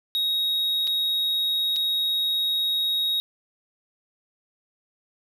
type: tone with dropouts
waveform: triangle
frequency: 3776 Hz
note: A#7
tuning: 22 cents sharp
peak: -20 dBFS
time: 0.15-3.2 s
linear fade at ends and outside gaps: 0 ms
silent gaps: 0.871-0.875 / 1.761-1.765 s
effects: none